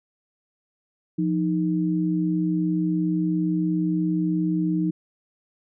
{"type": "tone pair together", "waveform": "sine", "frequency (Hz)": [174.61, 311.7], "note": ["F3", "D#4"], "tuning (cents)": [0, 3], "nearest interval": "minor seventh", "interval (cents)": 1003, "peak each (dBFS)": -23, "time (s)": [1.18, 4.91], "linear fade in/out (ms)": 10, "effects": []}